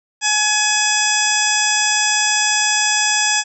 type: harmonic tone with a mistuned harmonic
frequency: 846 Hz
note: G#5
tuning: 32 cents sharp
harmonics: 1 / 2 / 3 / 4 / 6 / 7 / 8 / 9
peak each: -23 / -21 / -22 / -23 / -23 / -22 / -27 / -21 dBFS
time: 0.21-3.44 s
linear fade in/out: 50 ms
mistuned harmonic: 6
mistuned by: -27 cents
effects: none